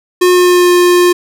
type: tone with pitch glide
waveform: square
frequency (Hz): 360 to 354.8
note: F#4 to F4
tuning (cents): -47 to +27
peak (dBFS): -6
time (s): 0.21-1.13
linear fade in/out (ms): 10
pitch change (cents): -26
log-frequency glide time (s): 0.32-0.71
effects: none